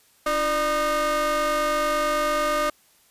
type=ring-modulated tone; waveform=40% pulse; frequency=311.5 Hz; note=D#4; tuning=2 cents sharp; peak=-17 dBFS; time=0.26-2.7 s; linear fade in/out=5 ms; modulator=910 Hz; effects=white hiss -59 dBFS RMS until 3.1 s + resampled to 32000 Hz